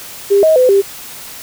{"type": "tone with pitch steps", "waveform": "sine", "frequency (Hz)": [400, 633, 507, 395.2], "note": ["G4", "D#5", "B4", "G4"], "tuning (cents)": [35, 30, 45, 14], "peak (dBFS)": -6, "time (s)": [0.3, 0.82], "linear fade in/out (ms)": 20, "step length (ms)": 130, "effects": ["white hiss -31 dBFS RMS until 1.42 s"]}